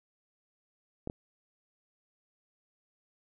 clicks, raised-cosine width 2 ms, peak -23 dBFS, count 2, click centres 1.074 / 1.099 s, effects none

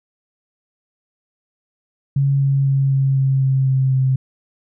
sine tone with pitch steps, 138.59 / 137.55 / 136.52 / 135.5 / 134.49 / 133.48 / 132.48 / 131.49 Hz, C#3 / C#3 / C#3 / C#3 / C3 / C3 / C3 / C3, 0 / -13 / -26 / -39 / +48 / +35 / +22 / +9 cents, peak -13 dBFS, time 2.16-4.16 s, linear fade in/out 5 ms, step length 250 ms, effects none

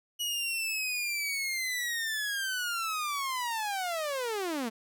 sawtooth linear sweep, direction down, 2923 to 213.5 Hz, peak -27 dBFS, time 0.19-4.7 s, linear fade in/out 20 ms, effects none

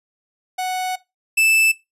45% pulse tone pair in turn, 740 / 2637 Hz, F#5 / E7, 0 / 0 cents, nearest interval octave + minor seventh, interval 2200 cents, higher second, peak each -21 / -13 dBFS, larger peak second, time 0.58-0.96 / 1.37-1.72 s, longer first, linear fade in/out 10 ms, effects noise-tail reverb RT60 0.2 s tail -18 dB re dry + resampled to 32000 Hz

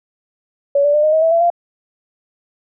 sine tone with pitch steps, 565 / 581.6 / 598.6 / 616.1 / 634.2 / 652.8 / 671.9 / 691.6 Hz, C#5 / D5 / D5 / D#5 / D#5 / E5 / E5 / F5, +33 / -17 / +33 / -17 / +33 / -17 / +33 / -17 cents, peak -10 dBFS, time 0.75-1.502 s, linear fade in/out 5 ms, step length 94 ms, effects none

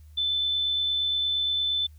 sine tone with amplitude modulation, 3520 Hz, A7, in tune, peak -22 dBFS, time 0.17-1.87 s, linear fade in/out 10 ms, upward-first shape sine, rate 68.6 Hz, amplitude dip 25%, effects added 76 Hz sine -46 dBFS peak until 1.98 s + white hiss -67 dBFS RMS until 1.98 s

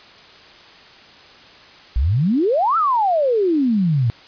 sine exponential two-way sweep, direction up then down, 55.1 to 1359 to 110.6 Hz, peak -14 dBFS, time 1.96-4.1 s, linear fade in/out 0 ms, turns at 2.77 s, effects white hiss -44 dBFS RMS until 4.27 s + resampled to 11025 Hz

